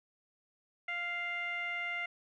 15% pulse tone with low-pass filter, 698 Hz, F5, 1 cent flat, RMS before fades -37 dBFS, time 0.88-2.06 s, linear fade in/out 5 ms, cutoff 2300 Hz, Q 6.5, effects none

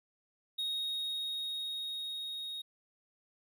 triangle tone with level ramp, 3747 Hz, A#7, 8 cents sharp, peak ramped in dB -31 to -37 dBFS, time 0.58-2.62 s, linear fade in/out 10 ms, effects none

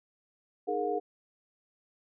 sine tone cluster, 309.7 / 415.4 / 464.1 / 719 Hz, D#4 / G#4 / A#4 / F#5, -8 / 0 / -8 / -50 cents, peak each -38 / -32 / -34 / -33 dBFS, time 0.67-1 s, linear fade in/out 20 ms, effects none

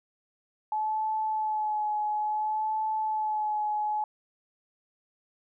sine tone with vibrato, 857 Hz, A5, 46 cents flat, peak -26 dBFS, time 0.72-4.04 s, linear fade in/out 2 ms, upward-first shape sine, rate 0.58 Hz, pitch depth 25 cents each way, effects none

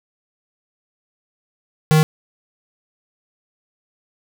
square tone, 155.6 Hz, D#3, in tune, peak -11 dBFS, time 1.91-2.03 s, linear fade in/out 0 ms, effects none

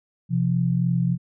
sine tone pair together, 129.15 / 172.4 Hz, C3 / F3, -22 / -22 cents, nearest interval perfect fourth, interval 500 cents, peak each -22 / -21 dBFS, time 0.29-1.18 s, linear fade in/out 50 ms, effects none

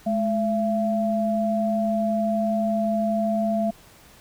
sine tone pair together, 212.7 / 675.3 Hz, G#3 / E5, +42 / +42 cents, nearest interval octave + minor sixth, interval 2000 cents, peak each -23 / -23 dBFS, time 0.06-3.71 s, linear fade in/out 10 ms, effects pink hiss -51 dBFS RMS until 4.2 s

